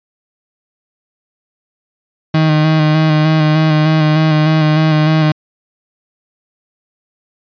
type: tone with vibrato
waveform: 35% pulse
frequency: 155.56 Hz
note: D#3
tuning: in tune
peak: -7 dBFS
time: 2.34-5.32 s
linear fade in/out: 5 ms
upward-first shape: square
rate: 3.3 Hz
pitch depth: 22 cents each way
effects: resampled to 11025 Hz